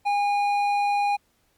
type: tone with hard clipping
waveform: sine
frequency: 815 Hz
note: G#5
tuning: 33 cents flat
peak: -22 dBFS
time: 0.05-1.17 s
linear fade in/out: 20 ms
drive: 8 dB
effects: pink hiss -67 dBFS RMS until 1.57 s + Opus 48 kbps